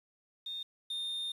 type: tone pair in turn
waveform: sine / triangle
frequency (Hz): 3660 / 3644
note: A#7 / A#7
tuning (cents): -32 / -40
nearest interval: unison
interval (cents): 8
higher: first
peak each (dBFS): -37 / -33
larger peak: second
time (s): 0.46-0.63 / 0.9-1.32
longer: second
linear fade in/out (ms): 5
effects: resampled to 32000 Hz + 10-bit